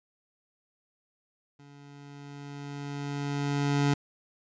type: tone with level ramp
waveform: 25% pulse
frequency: 142.6 Hz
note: C#3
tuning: 49 cents sharp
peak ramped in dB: -47 to -18 dBFS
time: 1.59-3.94 s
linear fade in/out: 5 ms
effects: resampled to 16000 Hz